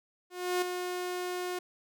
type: tone with ADSR envelope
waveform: sawtooth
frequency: 360 Hz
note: F#4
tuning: 47 cents flat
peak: -22 dBFS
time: 0.3-1.59 s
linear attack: 320 ms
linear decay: 5 ms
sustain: -7 dB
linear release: 6 ms
effects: none